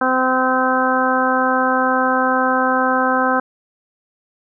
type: harmonic tone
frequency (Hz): 257.8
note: C4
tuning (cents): -26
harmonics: 1 / 2 / 3 / 4 / 5 / 6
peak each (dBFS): -21 / -21 / -21 / -21 / -21 / -21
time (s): 0.01-3.4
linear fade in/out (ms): 5
effects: none